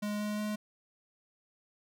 square tone with pitch steps, 208.2 / 209.6 / 211.1 Hz, G#3 / G#3 / G#3, +5 / +16 / +29 cents, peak -33 dBFS, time 0.02-0.56 s, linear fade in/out 10 ms, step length 180 ms, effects none

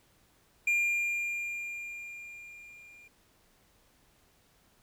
triangle tone with level ramp, 2400 Hz, D7, 37 cents sharp, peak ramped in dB -22 to -51 dBFS, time 0.67-3.08 s, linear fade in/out 5 ms, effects pink hiss -66 dBFS RMS until 4.82 s

